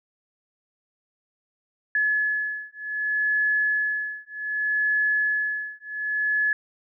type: beating tone pair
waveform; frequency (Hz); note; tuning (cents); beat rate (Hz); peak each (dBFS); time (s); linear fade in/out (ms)
sine; 1707 / 1707.65; G#6 / G#6; +47 / +48; 0.65; -25; 1.95-6.53; 2
effects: none